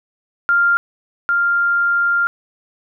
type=tone pair in turn; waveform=sine; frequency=1396 / 1396 Hz; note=F6 / F6; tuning=-1 / -1 cents; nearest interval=unison; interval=0 cents; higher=neither; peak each=-11 / -13 dBFS; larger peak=first; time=0.49-0.77 / 1.29-2.27 s; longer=second; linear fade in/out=0 ms; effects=none